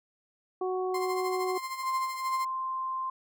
harmonic tone, 370.5 Hz, F#4, 2 cents sharp, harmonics 1 / 2 / 3, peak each -29 / -35 / -39 dBFS, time 0.61-1.58 s, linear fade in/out 5 ms
35% pulse tone with tremolo, 1049 Hz, C6, 4 cents sharp, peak -30 dBFS, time 0.94-2.45 s, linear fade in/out 5 ms, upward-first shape sine, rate 13 Hz, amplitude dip 60%
sine tone, 1046.5 Hz, C6, in tune, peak -30 dBFS, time 1.83-3.1 s, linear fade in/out 5 ms
effects none

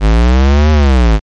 square linear two-way sweep, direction up then down, 50.5 to 77.78 to 50.5 Hz, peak -6 dBFS, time 0-1.2 s, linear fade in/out 50 ms, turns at 0.71 s, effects low-pass 5000 Hz 12 dB/octave + MP3 48 kbps

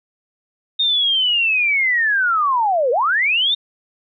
sine linear two-way sweep, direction down then up, 3700 to 459.8 to 3700 Hz, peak -14 dBFS, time 0.79-3.55 s, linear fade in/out 10 ms, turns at 2.91 s, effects none

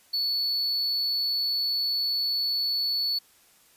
triangle tone, 4435 Hz, C#8, in tune, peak -23 dBFS, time 0.13-3.19 s, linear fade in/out 10 ms, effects white hiss -59 dBFS RMS until 3.76 s + resampled to 32000 Hz

